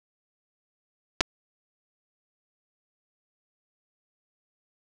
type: clicks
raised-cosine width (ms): 0.2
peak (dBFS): -4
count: 2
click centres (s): 1.207 / 1.21
effects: none